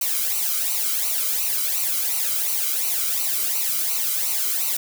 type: noise with flanger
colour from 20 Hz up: blue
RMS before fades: -23 dBFS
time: 0.01-4.77 s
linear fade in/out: 5 ms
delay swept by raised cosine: 0.58 to 1.15 ms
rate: 2.8 Hz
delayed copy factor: -0.8
effects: none